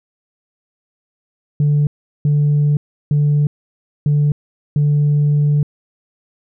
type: tone bursts at uneven times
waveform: sine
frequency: 146.83 Hz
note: D3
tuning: in tune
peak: -9 dBFS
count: 5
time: 1.6-1.87 / 2.25-2.77 / 3.11-3.47 / 4.06-4.32 / 4.76-5.63 s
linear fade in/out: 2 ms
effects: tanh soft clip ceiling -9 dBFS